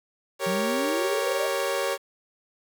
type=chord; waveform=sawtooth; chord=G diminished; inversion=none; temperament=equal; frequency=392 / 466.2 / 554.4 Hz; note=G4 / Bb4 / Db5; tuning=0 / 0 / 0 cents; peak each=-27 / -27 / -23 dBFS; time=0.39-1.98 s; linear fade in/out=50 ms
type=exponential sweep; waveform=sine; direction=up; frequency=174.61 to 635 Hz; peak=-28 dBFS; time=0.46-1.47 s; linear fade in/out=10 ms
effects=8-bit